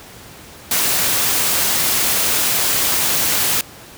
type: noise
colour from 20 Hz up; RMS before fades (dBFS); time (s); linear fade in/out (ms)
white; -17; 0.71-3.61; 2
effects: pink hiss -39 dBFS RMS until 3.97 s + high-pass 60 Hz 12 dB/octave